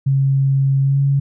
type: tone with pitch glide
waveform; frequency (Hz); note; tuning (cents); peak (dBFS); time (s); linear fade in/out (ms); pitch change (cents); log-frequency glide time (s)
sine; 136.3 to 139; C#3 to C#3; -29 to +5; -12; 0.06-1.2; 10; +34; 0.82-0.99
effects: none